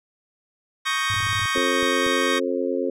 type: chord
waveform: 25% pulse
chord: Eb dominant seventh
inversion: third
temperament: equal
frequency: 1108.7 / 1244.5 / 1568 / 1864.7 Hz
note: Db6 / Eb6 / G6 / Bb6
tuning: 0 / 0 / 0 / 0 cents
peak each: -22 / -26 / -24 / -23 dBFS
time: 0.85-2.4 s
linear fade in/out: 20 ms
type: tone bursts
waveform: sine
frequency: 103.7 Hz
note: G#2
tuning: 2 cents flat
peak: -27 dBFS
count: 6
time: 1.1-1.457 s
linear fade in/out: 0 ms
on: 42 ms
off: 21 ms
type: harmonic tone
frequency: 89.1 Hz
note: F2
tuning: 35 cents sharp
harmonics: 3 / 4 / 5 / 6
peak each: -27 / -27 / -27 / -27 dBFS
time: 1.55-2.9 s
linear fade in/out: 5 ms
type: clicks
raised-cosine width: 3 ms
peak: -24 dBFS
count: 3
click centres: 1.578 / 1.829 / 2.065 s
effects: low-pass 9000 Hz 12 dB/octave